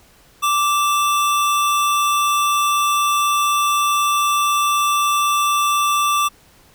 square tone pair together, 1171.2 / 2666 Hz, D6 / E7, -5 / +19 cents, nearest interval octave + major second, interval 1424 cents, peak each -16 / -26 dBFS, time 0.42-6.29 s, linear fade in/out 20 ms, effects pink hiss -51 dBFS RMS until 6.74 s

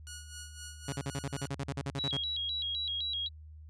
5% pulse tone with tremolo, 1453 Hz, F#6, 32 cents flat, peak -30 dBFS, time 0.07-1.47 s, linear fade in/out 0 ms, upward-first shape sine, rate 3.9 Hz, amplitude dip 70%
sawtooth tone bursts, 138.59 Hz, C#3, in tune, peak -29 dBFS, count 15, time 0.88-2.171 s, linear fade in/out 5 ms, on 45 ms, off 44 ms
sine tone with vibrato, 3577 Hz, A7, 28 cents sharp, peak -32 dBFS, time 1.98-3.29 s, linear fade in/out 20 ms, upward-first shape square, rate 3.9 Hz, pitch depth 150 cents each way
effects added 77 Hz sine -47 dBFS peak until 3.69 s + resampled to 22050 Hz

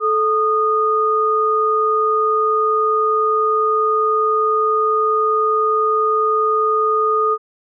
sine tone pair together, 435 / 1230.4 Hz, A4 / D#6, -20 / -20 cents, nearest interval octave + tritone, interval 1800 cents, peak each -18 / -15 dBFS, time 0-7.38 s, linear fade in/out 50 ms, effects none

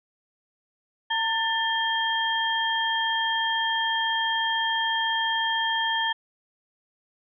sine tone cluster, 908 / 1773 / 3207 Hz, A#5 / A6 / G7, -46 / +13 / +39 cents, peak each -27 dBFS, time 1.1-6.13 s, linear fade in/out 10 ms, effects none

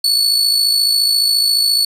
40% pulse tone with amplitude modulation, 4435 Hz, C#8, in tune, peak -8 dBFS, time 0.04-1.85 s, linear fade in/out 5 ms, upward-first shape sine, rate 54.4 Hz, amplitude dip 50%, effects resampled to 32000 Hz

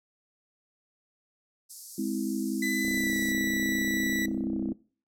white band-pass noise, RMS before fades -46 dBFS, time 1.69-3.33 s, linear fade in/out 20 ms, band 4800 to 13000 Hz, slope 48 dB/octave
sine chord, Ab augmented, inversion none, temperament just, 207.7 / 259.6 / 324.5 Hz, Ab3 / C4 / E4, 0 / -13 / -27 cents, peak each -32 dBFS, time 1.98-4.73 s, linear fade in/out 5 ms
40% pulse tone with pitch glide, 2000 to 1960 Hz, B6 to B6, +21 to -14 cents, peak -28 dBFS, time 2.62-4.26 s, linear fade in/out 5 ms, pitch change -35 cents, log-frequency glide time 2.9-3.15 s
click train, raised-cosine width 2 ms, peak -28 dBFS, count 61, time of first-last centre 2.85-4.719 s, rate 32.1 Hz
effects noise-tail reverb RT60 0.4 s tail -20 dB re dry

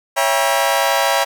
sawtooth chord, C# diminished seventh, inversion none, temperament just, 554.4 / 665.2 / 798.3 / 957.9 Hz, C#5 / E5 / G5 / Bb5, 0 / +16 / +31 / +47 cents, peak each -16 dBFS, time 0.16-1.25 s, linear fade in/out 20 ms, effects none

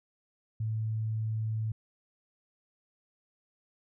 sine tone, 110 Hz, A2, in tune, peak -29 dBFS, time 0.6-1.72 s, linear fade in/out 5 ms, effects none

